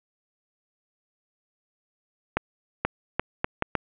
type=accelerating click train; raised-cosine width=0.5 ms; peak=-7 dBFS; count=6; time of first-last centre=2.37-3.753 s; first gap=480 ms; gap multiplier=0.72; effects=resampled to 8000 Hz + 8-bit